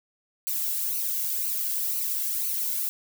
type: noise with flanger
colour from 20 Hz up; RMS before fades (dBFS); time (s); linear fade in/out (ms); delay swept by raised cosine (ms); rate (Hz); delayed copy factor
violet; -28; 0.47-2.89; 0; 0.57 to 1.67; 2; -0.65
effects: none